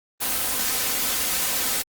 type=noise with comb filter; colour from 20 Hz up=white; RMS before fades=-24 dBFS; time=0.2-1.83 s; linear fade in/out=20 ms; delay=3.9 ms; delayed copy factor=+0.5; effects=Opus 24 kbps